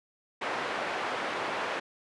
pink band-pass noise, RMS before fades -33 dBFS, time 0.41-1.8 s, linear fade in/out 10 ms, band 480 to 2200 Hz, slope 12 dB/octave, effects resampled to 24000 Hz

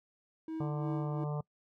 triangle tone with tremolo, 320 Hz, D#4, 49 cents sharp, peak -33 dBFS, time 0.48-1.24 s, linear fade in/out 2 ms, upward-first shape sine, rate 2.8 Hz, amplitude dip 70%
harmonic tone, 148.3 Hz, D3, 17 cents sharp, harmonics 1 / 3 / 4 / 5 / 6 / 7 / 8, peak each -33 / -43 / -45 / -47 / -49 / -50 / -51 dBFS, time 0.6-1.41 s, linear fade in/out 5 ms
effects noise-tail reverb RT60 0.1 s tail -24 dB re dry

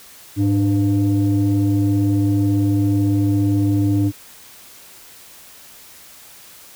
sine tone pair together, 105.2 / 297.6 Hz, G#2 / D4, +23 / +23 cents, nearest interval octave + tritone, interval 1800 cents, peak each -15 dBFS, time 0.36-4.12 s, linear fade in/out 50 ms, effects tanh soft clip ceiling -10 dBFS + white hiss -43 dBFS RMS until 6.75 s

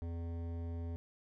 triangle tone with hard clipping, 84.3 Hz, E2, 39 cents sharp, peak -40 dBFS, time 0.02-0.96 s, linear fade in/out 0 ms, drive 18 dB, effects none

